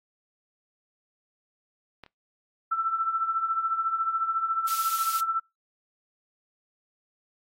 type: clicks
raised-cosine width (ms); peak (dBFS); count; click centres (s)
0.3; -27 / -35; 2; 2.037 / 2.063
type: tone with tremolo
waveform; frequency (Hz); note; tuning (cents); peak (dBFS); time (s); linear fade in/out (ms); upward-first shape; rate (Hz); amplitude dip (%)
sine; 1332; E6; +18; -21; 2.71-5.4; 10; triangle; 14; 75
type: high-pass noise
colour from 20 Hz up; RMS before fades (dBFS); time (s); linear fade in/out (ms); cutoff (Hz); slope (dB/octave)
white; -34; 4.67-5.21; 10; 3000; 12
effects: noise-tail reverb RT60 0.2 s tail -24 dB re dry + AAC 48 kbps